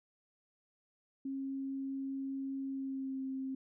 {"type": "tone with pitch glide", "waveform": "sine", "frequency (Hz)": [270.5, 265.4], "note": ["C#4", "C4"], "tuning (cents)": [-42, 25], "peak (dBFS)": -36, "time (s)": [1.25, 3.55], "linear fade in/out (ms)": 5, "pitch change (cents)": -33, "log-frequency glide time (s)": [2.68, 3.23], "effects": []}